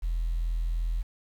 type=tone; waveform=sine; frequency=41.49 Hz; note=E1; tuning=12 cents sharp; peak=-24 dBFS; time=0.02-1.03 s; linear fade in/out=20 ms; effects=tanh soft clip ceiling -23 dBFS + 9-bit